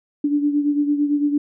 sine beating tone pair, 290 / 298.9 Hz, D4 / D4, -22 / +31 cents, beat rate 8.9 Hz, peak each -17 / -24 dBFS, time 0.24-1.38 s, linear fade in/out 5 ms, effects none

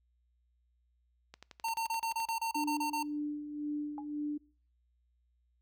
click train, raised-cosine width 0.2 ms, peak -31 dBFS, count 12, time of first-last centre 1.34-2.288 s, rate 11.6 Hz
square tone bursts, 909 Hz, A#5, 44 cents flat, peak -32 dBFS, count 11, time 1.64-3.029 s, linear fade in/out 5 ms, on 99 ms, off 30 ms
sine tone with tremolo, 296 Hz, D4, 14 cents sharp, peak -32 dBFS, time 2.55-4.38 s, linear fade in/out 10 ms, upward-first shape sine, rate 1.9 Hz, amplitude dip 60%
sine tone with exponential decay, 837 Hz, G#5, 13 cents sharp, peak -37 dBFS, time 3.98-4.07 s, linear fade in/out 1 ms, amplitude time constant 19 ms
effects noise-tail reverb RT60 0.4 s tail -23 dB re dry + added 60 Hz sine -70 dBFS peak until 5.61 s

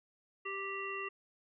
harmonic tone, 392 Hz, G4, in tune, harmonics 1 / 3 / 5 / 7, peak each -43 / -42 / -44 / -42 dBFS, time 0.45-1.09 s, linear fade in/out 10 ms, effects none

